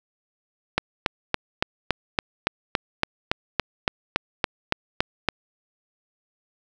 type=click train; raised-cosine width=0.3 ms; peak=-3 dBFS; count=17; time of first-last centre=0.78-5.287 s; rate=3.55 Hz; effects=none